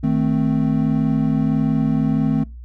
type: chord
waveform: triangle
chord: A diminished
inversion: second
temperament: equal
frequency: 155.56 / 220 / 261.6 Hz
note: Eb3 / A3 / C4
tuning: 0 / 0 / 0 cents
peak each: -18 dBFS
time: 0.03-2.44 s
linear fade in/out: 10 ms
effects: noise-tail reverb RT60 0.3 s tail -26 dB re dry + added 60 Hz sine -33 dBFS peak until 2.64 s